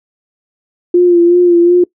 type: tone with vibrato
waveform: sine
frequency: 349.2 Hz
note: F4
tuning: in tune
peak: -4 dBFS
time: 0.94-1.84 s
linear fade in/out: 5 ms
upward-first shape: sine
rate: 2.7 Hz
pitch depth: 35 cents each way
effects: noise-tail reverb RT60 0.1 s tail -22 dB re dry